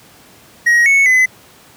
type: tone with pitch steps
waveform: triangle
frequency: 1891 / 2208 / 2024 Hz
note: A#6 / C#7 / B6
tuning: +24 / -7 / +42 cents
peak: -6 dBFS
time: 0.66-1.26 s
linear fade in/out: 10 ms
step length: 200 ms
effects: pink hiss -44 dBFS RMS until 1.76 s + high-pass 100 Hz 12 dB/octave